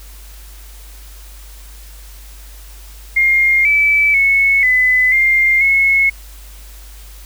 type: tone with pitch steps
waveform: sine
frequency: 2124 / 2307 / 2200 / 2010 / 2108 / 2183 Hz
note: C7 / D7 / C#7 / B6 / C7 / C#7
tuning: +25 / -31 / -14 / +30 / +12 / -27 cents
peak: -9 dBFS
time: 3.16-6.1 s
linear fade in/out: 10 ms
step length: 490 ms
effects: added 50 Hz sine -34 dBFS peak until 7.25 s + white hiss -42 dBFS RMS until 7.25 s